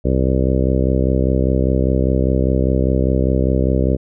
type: harmonic tone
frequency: 65 Hz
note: C2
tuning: 11 cents flat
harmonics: 1 / 2 / 3 / 4 / 5 / 6 / 7 / 8 / 9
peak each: -17 / -20 / -22 / -23 / -24 / -25 / -25 / -26 / -27 dBFS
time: 0.04-3.97 s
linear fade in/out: 20 ms
effects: none